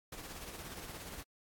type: noise with tremolo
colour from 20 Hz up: pink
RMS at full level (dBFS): -45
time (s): 0.12-1.23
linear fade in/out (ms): 5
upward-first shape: sine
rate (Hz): 17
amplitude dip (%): 45
effects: AAC 64 kbps